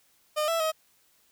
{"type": "tone with pitch steps", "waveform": "30% pulse", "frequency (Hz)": [608, 662, 633], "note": ["D#5", "E5", "D#5"], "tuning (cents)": [-40, 7, 30], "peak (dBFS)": -22, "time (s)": [0.36, 0.72], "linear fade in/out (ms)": 20, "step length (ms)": 120, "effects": ["white hiss -65 dBFS RMS until 1.31 s"]}